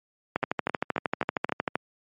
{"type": "two click trains", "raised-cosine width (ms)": 0.5, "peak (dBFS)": [-12, -9], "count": [5, 19], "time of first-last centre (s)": [[0.43, 1.494], [0.36, 1.755]], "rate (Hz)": [3.76, 12.9], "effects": ["high-pass 150 Hz 12 dB/octave", "MP3 48 kbps"]}